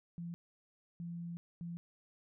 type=tone bursts at uneven times; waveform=sine; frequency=170.8 Hz; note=F3; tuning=38 cents flat; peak=-40 dBFS; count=3; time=0.18-0.34 / 1-1.37 / 1.61-1.77 s; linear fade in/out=0 ms; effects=none